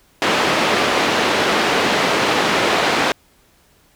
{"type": "band-pass noise", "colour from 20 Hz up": "pink", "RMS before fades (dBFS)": -17, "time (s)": [0.22, 3.12], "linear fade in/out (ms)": 0, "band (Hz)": [300, 3600], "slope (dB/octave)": 12, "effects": ["pink hiss -55 dBFS RMS until 3.95 s"]}